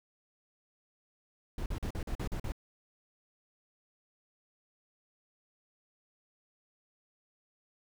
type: noise bursts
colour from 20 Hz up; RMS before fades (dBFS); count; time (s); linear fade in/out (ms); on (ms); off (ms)
brown; -35; 8; 1.58-2.521; 2; 80; 43
effects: none